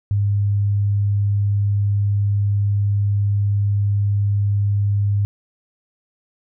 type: tone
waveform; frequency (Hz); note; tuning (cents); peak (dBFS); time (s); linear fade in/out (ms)
sine; 101.5; G#2; -39; -15; 0.11-5.25; 0
effects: none